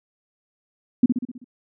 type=tone with echo; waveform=sine; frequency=246.9 Hz; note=B3; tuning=in tune; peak=-10 dBFS; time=1.03-1.06 s; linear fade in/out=5 ms; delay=64 ms; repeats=6; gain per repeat=-5 dB; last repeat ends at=1.444 s; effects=none